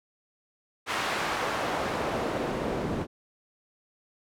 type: noise with band-pass filter sweep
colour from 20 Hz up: pink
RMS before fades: -30 dBFS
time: 0.86-3.07 s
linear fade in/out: 50 ms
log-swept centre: 1600 to 260 Hz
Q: 0.72
effects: none